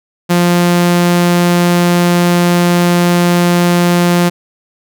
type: tone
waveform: sawtooth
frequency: 174.9 Hz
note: F3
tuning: 3 cents sharp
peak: -4 dBFS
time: 0.29-4.3 s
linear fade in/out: 20 ms
effects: none